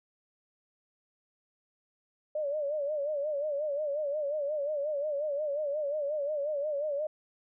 sine tone with vibrato, 587.3 Hz, D5, in tune, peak -29 dBFS, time 2.35-7.07 s, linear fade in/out 5 ms, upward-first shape sine, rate 5.6 Hz, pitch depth 93 cents each way, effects none

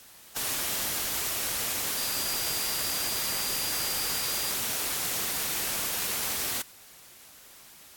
sine tone in noise, 4778 Hz, D8, 29 cents sharp, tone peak -35 dBFS, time 1.97-4.51 s, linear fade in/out 5 ms, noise white, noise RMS -30 dBFS, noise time 0.36-6.62 s, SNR -8 dB, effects white hiss -51 dBFS RMS until 7.96 s + AAC 64 kbps

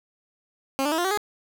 15% pulse tone with pitch steps, 270 / 294.4 / 321.1 / 350.1 / 381.8 / 416.4 Hz, C#4 / D4 / E4 / F4 / G4 / G#4, -45 / +4 / -45 / +4 / -46 / +5 cents, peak -16 dBFS, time 0.79-1.174 s, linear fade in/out 0 ms, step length 64 ms, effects none

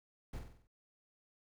brown noise with echo, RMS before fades -42 dBFS, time 0.33-0.39 s, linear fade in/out 5 ms, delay 47 ms, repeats 6, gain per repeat -5 dB, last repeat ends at 0.672 s, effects none

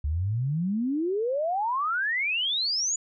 sine exponential sweep, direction up, 69.3 to 7040 Hz, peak -24 dBFS, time 0.04-2.96 s, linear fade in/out 5 ms, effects none

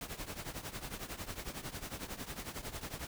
pink noise with tremolo, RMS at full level -40 dBFS, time 0.01-3.07 s, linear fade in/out 2 ms, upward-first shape triangle, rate 11 Hz, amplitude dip 85%, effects none

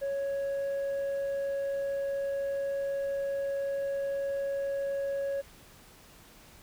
sine tone with tanh clipping, 554.4 Hz, C#5, in tune, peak -30 dBFS, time 0.01-5.42 s, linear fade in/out 20 ms, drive 3 dB, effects pink hiss -55 dBFS RMS until 6.62 s

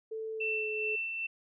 sine tone with pitch glide, 441.6 to 429.3 Hz, A4 to A4, +6 to -43 cents, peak -35 dBFS, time 0.11-0.96 s, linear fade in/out 10 ms, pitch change -49 cents, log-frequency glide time 0.33-0.67 s
sine tone with tremolo, 2680 Hz, E7, 28 cents sharp, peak -30 dBFS, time 0.4-1.27 s, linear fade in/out 10 ms, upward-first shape sine, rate 2.4 Hz, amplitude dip 40%
effects none

